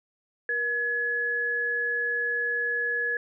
sine tone pair together, 475.6 / 1695 Hz, A#4 / G#6, +35 / +35 cents, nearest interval octave + minor seventh, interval 2200 cents, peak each -34 / -25 dBFS, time 0.49-3.17 s, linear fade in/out 2 ms, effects none

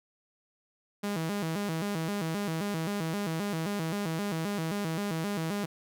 sawtooth tone with vibrato, 181.6 Hz, F#3, 32 cents flat, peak -26 dBFS, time 1.03-5.66 s, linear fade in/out 10 ms, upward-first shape square, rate 3.8 Hz, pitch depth 200 cents each way, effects none

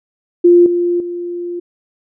sine tone with level steps, 349.2 Hz, F4, in tune, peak -4 / -12 / -20 dBFS, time 0.44-1.6 s, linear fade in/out 10 ms, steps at 0.66 / 1 s, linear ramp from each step 2 ms, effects none

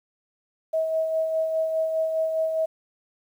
sine tone with tremolo, 641 Hz, E5, 49 cents flat, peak -20 dBFS, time 0.73-2.66 s, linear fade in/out 10 ms, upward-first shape sine, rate 4.9 Hz, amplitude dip 40%, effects 9-bit

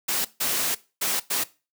white noise bursts at uneven times, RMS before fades -25 dBFS, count 4, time 0.08-0.25 / 0.4-0.75 / 1.01-1.2 / 1.3-1.44 s, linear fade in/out 10 ms, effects noise-tail reverb RT60 0.3 s tail -19 dB re dry + high-pass 150 Hz 12 dB/octave

